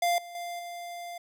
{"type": "tone with level steps", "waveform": "square", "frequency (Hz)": 696, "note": "F5", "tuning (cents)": -6, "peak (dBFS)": [-24, -42, -35, -38], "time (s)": [0.02, 1.18], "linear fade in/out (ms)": 5, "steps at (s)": [0.18, 0.35, 0.59], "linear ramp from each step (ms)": 2, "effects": []}